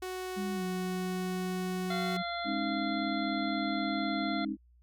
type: tone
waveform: sawtooth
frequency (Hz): 370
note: F#4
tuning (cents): 0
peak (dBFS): -32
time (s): 0.02-2.17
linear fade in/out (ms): 5
type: tone with pitch glide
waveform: sine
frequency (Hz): 200 to 182.34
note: G3 to F#3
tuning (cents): +35 to -25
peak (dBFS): -33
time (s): 0.36-2.23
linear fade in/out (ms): 20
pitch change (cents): -160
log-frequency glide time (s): 0.54-0.63
type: harmonic tone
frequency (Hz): 690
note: F5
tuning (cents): -21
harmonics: 1 / 2 / 3 / 5 / 6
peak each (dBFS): -36 / -39 / -41 / -43 / -44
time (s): 1.9-4.45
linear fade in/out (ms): 5
type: chord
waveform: sine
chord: Ab suspended fourth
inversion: none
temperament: equal with one note detuned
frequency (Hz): 207.7 / 271.6 / 311.1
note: Ab3 / Db4 / Eb4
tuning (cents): 0 / -35 / 0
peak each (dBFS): -36 / -36 / -35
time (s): 2.44-4.57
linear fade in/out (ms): 50
effects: added 60 Hz sine -59 dBFS peak until 4.82 s